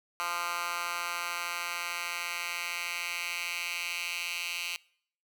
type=tone with high-pass filter sweep; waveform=10% pulse; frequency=173.5 Hz; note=F3; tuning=11 cents flat; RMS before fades=-35 dBFS; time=0.2-4.76 s; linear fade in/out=0 ms; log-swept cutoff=1300 to 2700 Hz; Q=2.4; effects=noise-tail reverb RT60 0.6 s tail -24 dB re dry